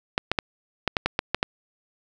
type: clicks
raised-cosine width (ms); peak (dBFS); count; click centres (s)
0.3; -5; 9; 0.179 / 0.316 / 0.388 / 0.877 / 0.968 / 1.06 / 1.191 / 1.346 / 1.429
effects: none

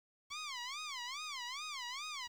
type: tone with vibrato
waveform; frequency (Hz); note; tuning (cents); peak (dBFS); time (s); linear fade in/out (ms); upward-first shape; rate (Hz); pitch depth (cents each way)
10% pulse; 1095; C#6; -22; -32; 0.3-2.28; 20; sine; 2.4; 230
effects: low-pass 6000 Hz 12 dB/octave + 10-bit

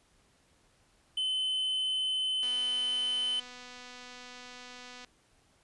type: tone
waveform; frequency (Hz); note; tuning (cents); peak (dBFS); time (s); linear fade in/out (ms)
triangle; 3047; G7; -50; -27; 1.17-3.4; 5
type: click train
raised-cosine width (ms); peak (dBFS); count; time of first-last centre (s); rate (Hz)
0.2; -31; 650; 2.43-5.047; 248
effects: pink hiss -67 dBFS RMS until 5.63 s + resampled to 24000 Hz

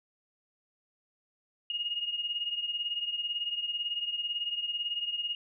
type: beating tone pair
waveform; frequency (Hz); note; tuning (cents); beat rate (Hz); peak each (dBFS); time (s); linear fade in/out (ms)
sine; 2858 / 2876; F7 / F#7; +39 / -50; 18; -32 / -37; 1.7-5.35; 2
effects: none

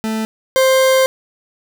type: tone pair in turn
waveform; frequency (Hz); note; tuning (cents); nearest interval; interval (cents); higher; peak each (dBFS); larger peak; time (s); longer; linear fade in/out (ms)
40% pulse; 220 / 525.2; A3 / C5; 0 / +6; octave + minor third; 1506; second; -17 / -9; second; 0.04-0.25 / 0.56-1.06; second; 0
effects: none

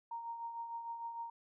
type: tone with tremolo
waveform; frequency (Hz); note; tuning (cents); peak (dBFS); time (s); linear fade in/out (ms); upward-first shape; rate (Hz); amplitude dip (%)
sine; 929; A#5; -6; -38; 0.11-1.3; 5; triangle; 6.6; 55
effects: none

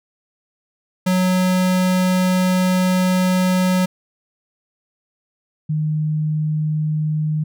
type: tone pair in turn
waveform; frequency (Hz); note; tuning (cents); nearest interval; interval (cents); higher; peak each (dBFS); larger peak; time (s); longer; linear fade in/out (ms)
square / sine; 184 / 153.8; F#3 / D#3; -9 / -20; minor third; 311; first; -15 / -17; first; 1.06-3.86 / 5.69-7.44; first; 10
effects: none

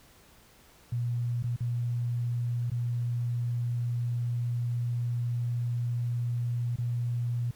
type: tone with dropouts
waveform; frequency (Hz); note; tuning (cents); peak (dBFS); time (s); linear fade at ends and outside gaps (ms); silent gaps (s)
sine; 120; B2; -49; -27; 0.92-7.51; 5; 1.426-1.439 / 1.563-1.605 / 2.701-2.716 / 6.76-6.784
effects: pink hiss -58 dBFS RMS until 7.55 s

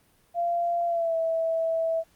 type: tone with pitch glide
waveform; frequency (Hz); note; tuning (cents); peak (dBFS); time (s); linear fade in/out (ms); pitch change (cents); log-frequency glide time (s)
sine; 689 to 654.5; F5 to E5; -24 to -13; -23; 0.34-2.04; 50; -89; 0.86-1.16
effects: pink hiss -63 dBFS RMS until 2.15 s + Opus 32 kbps

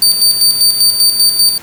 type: tone with tremolo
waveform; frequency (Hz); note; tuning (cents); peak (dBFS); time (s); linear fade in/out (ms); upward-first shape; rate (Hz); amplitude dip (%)
sawtooth; 4600; D8; -37; -3; 0.02-1.58; 2; square; 5.1; 55
effects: pink hiss -34 dBFS RMS until 1.62 s + high-pass 80 Hz 12 dB/octave

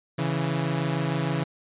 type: tone pair together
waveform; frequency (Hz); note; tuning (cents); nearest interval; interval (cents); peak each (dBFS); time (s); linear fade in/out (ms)
sawtooth; 138.59 / 165.13; C#3 / E3; 0 / +3; minor third; 303; -23; 0.18-1.44; 10
effects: resampled to 8000 Hz

